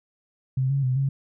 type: tone with pitch steps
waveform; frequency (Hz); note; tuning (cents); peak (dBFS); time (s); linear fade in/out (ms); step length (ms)
sine; 131.1 / 138.4 / 128 / 136.7; C3 / C#3 / C3 / C#3; +4 / -2 / -38 / -24; -20; 0.57-1.09; 5; 130
effects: none